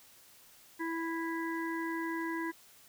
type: harmonic tone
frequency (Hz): 329.6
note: E4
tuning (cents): 0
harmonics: 1 / 3 / 5 / 6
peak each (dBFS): -35 / -40 / -42 / -43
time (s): 0.79-2.52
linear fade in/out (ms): 20
effects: white hiss -59 dBFS RMS until 2.88 s